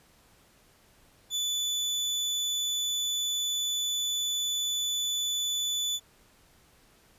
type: tone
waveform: 30% pulse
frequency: 3481 Hz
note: A7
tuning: 19 cents flat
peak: -25 dBFS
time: 1.3-6 s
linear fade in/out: 50 ms
effects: pink hiss -61 dBFS RMS until 7.18 s + resampled to 32000 Hz